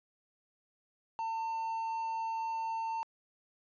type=tone with hard clipping; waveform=triangle; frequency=901 Hz; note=A5; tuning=41 cents sharp; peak=-34 dBFS; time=1.19-3.03 s; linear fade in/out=0 ms; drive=6 dB; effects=resampled to 16000 Hz

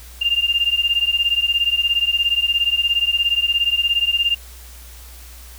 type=beating tone pair; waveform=sine; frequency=2794 / 2811 Hz; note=F7 / F7; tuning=0 / +11 cents; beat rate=17 Hz; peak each=-18 / -19 dBFS; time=0.21-4.35 s; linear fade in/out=10 ms; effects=added 60 Hz sine -38 dBFS peak until 5.58 s + white hiss -43 dBFS RMS until 5.58 s

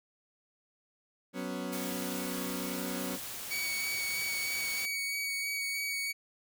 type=chord; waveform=30% pulse; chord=F# suspended fourth; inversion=none; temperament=equal; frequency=185 / 246.9 / 277.2 Hz; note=F#3 / B3 / C#4; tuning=0 / 0 / 0 cents; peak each=-37 dBFS; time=1.33-3.19 s; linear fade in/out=50 ms
type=noise; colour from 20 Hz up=white; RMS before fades=-41 dBFS; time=1.72-4.86 s; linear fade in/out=10 ms
type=tone with vibrato; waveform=sawtooth; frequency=2249 Hz; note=C#7; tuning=24 cents sharp; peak=-29 dBFS; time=3.5-6.13 s; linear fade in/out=20 ms; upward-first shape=sine; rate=3.1 Hz; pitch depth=13 cents each way
effects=none

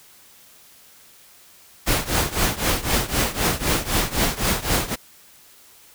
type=noise with tremolo; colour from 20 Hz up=pink; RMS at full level=-18 dBFS; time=1.86-4.96 s; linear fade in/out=20 ms; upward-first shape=triangle; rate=3.9 Hz; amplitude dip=90%; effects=white hiss -50 dBFS RMS until 5.94 s

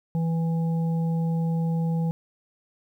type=harmonic tone; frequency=164.81 Hz; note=E3; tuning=in tune; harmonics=1 / 3 / 5; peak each=-22 / -37 / -40 dBFS; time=0.15-2.11 s; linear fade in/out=0 ms; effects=10-bit

